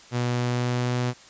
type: tone with pitch glide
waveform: sawtooth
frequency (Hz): 122.1 to 123.52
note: B2 to B2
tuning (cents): -19 to +1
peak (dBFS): -19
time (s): 0.11-1.14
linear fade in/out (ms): 50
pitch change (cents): +20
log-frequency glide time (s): 0.26-0.95
effects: white hiss -49 dBFS RMS until 1.29 s + resampled to 16000 Hz